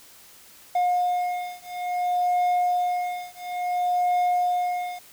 triangle beating tone pair, 716 / 716.58 Hz, F5 / F5, +43 / +44 cents, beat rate 0.58 Hz, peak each -23 dBFS, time 0.75-4.99 s, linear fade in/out 5 ms, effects white hiss -50 dBFS RMS until 5.12 s

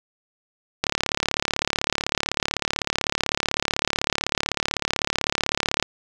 click train, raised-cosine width 0.2 ms, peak -3 dBFS, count 180, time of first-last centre 0.84-5.826 s, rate 35.9 Hz, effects none

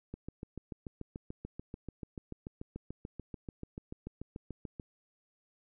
click train, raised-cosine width 3 ms, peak -28 dBFS, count 33, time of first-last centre 0.14-4.798 s, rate 6.87 Hz, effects none

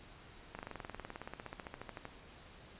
slowing click train, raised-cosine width 0.5 ms, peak -28 dBFS, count 27, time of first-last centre 0.55-2.054 s, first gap 39 ms, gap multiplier 1.03, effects pink hiss -56 dBFS RMS until 2.79 s + resampled to 8000 Hz

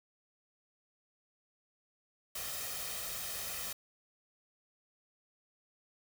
white noise with comb filter, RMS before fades -40 dBFS, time 2.35-3.73 s, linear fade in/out 5 ms, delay 1.6 ms, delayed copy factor +0.6, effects none

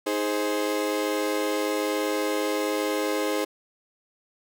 35% pulse chord, Ab major, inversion second, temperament equal with one note detuned, 314.2 / 415.3 / 523.3 Hz, Eb4 / Ab4 / C5, +17 / 0 / 0 cents, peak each -27 dBFS, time 0.06-3.45 s, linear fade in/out 10 ms, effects none

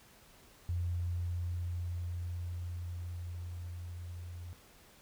sine tone with level ramp, 87.31 Hz, F2, in tune, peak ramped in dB -31 to -42 dBFS, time 0.69-4.53 s, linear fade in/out 0 ms, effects pink hiss -60 dBFS RMS until 5.01 s

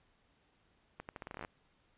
accelerating click train, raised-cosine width 0.5 ms, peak -28 dBFS, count 13, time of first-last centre 1-1.449 s, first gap 89 ms, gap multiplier 0.82, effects pink hiss -72 dBFS RMS until 1.97 s + resampled to 8000 Hz

